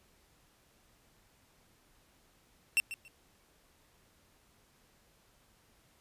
45% pulse tone with echo, 2700 Hz, E7, 41 cents sharp, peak -24 dBFS, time 2.77-2.8 s, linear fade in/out 0 ms, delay 140 ms, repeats 2, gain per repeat -14 dB, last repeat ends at 3.08 s, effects pink hiss -67 dBFS RMS until 6 s + resampled to 32000 Hz

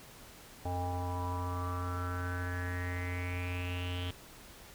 square tone with low-pass filter sweep, 89.3 Hz, F2, 39 cents sharp, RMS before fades -36 dBFS, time 0.65-4.11 s, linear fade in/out 5 ms, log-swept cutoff 760 to 3200 Hz, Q 7.6, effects pink hiss -53 dBFS RMS until 4.74 s

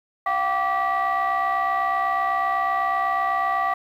sine tone cluster, 701 / 769 / 1162 / 1944 Hz, F5 / G5 / D6 / B6, +6 / -33 / -19 / -28 cents, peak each -26 / -24 / -22 / -28 dBFS, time 0.26-3.74 s, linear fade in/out 5 ms, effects tanh soft clip ceiling -14 dBFS + 9-bit

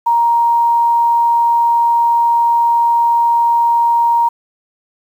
sine tone, 937 Hz, A#5, 9 cents sharp, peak -9 dBFS, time 0.06-4.29 s, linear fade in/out 10 ms, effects 7-bit

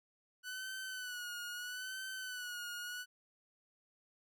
sawtooth tone with vibrato, 1485 Hz, F#6, 6 cents sharp, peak -38 dBFS, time 0.43-3.06 s, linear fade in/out 50 ms, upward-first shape sine, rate 0.77 Hz, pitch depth 61 cents each way, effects none

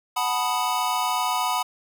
square chord, B dominant seventh, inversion second, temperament equal, 740 / 880 / 987.8 / 1244.5 Hz, F#5 / A5 / B5 / D#6, 0 / 0 / 0 / 0 cents, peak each -29 / -31 / -26 / -30 dBFS, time 0.16-1.63 s, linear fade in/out 10 ms, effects none

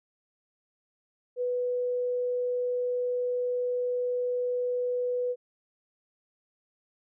sine tone, 493.9 Hz, B4, in tune, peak -26 dBFS, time 1.36-5.36 s, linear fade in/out 50 ms, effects none

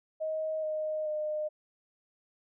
sine tone with pitch steps, 629 / 619.3 / 609.7 Hz, D#5 / D#5 / D#5, +19 / -8 / -35 cents, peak -30 dBFS, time 0.2-1.49 s, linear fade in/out 20 ms, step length 430 ms, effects none

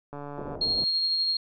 click train, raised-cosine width 1 ms, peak -25 dBFS, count 62, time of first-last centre 0.13-0.554 s, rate 144 Hz
white low-pass noise, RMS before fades -38 dBFS, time 0.38-0.84 s, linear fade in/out 0 ms, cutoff 630 Hz, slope 24 dB/octave
sine tone with tremolo, 4255 Hz, C8, 28 cents sharp, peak -22 dBFS, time 0.61-1.37 s, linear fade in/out 5 ms, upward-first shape sine, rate 12 Hz, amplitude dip 25%
effects none

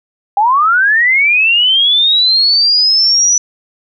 sine linear sweep, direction up, 784 to 5950 Hz, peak -7 dBFS, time 0.37-3.38 s, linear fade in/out 2 ms, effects none

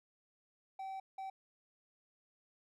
triangle tone bursts at uneven times, 770 Hz, G5, 31 cents flat, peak -39 dBFS, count 2, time 0.79-1 / 1.18-1.3 s, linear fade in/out 5 ms, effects none

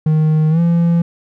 triangle tone with pitch glide, 155.6 to 169.68 Hz, D#3 to F3, 0 to -50 cents, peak -8 dBFS, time 0.06-1.02 s, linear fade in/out 5 ms, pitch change +150 cents, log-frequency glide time 0.5-0.6 s, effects none

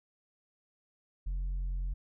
sine tone with tanh clipping, 44.91 Hz, F1, 49 cents sharp, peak -32 dBFS, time 1.26-1.94 s, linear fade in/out 10 ms, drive 3 dB, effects none

